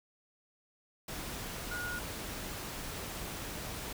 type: tone in noise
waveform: sine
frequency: 1441 Hz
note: F#6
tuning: 46 cents flat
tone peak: -37 dBFS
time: 1.71-1.99 s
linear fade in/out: 5 ms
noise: pink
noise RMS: -41 dBFS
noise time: 1.08-3.93 s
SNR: +1 dB
effects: none